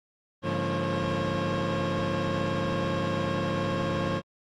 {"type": "tone cluster", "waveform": "25% pulse", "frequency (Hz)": [100.3, 141.4, 171.5, 229.2, 541], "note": ["G2", "C#3", "F3", "A#3", "C#5"], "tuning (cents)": [40, 35, -31, -29, -42], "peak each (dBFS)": [-30, -31, -28, -32, -27], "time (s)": [0.42, 4.22], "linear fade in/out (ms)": 50, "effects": ["low-pass 4000 Hz 12 dB/octave", "Opus 24 kbps"]}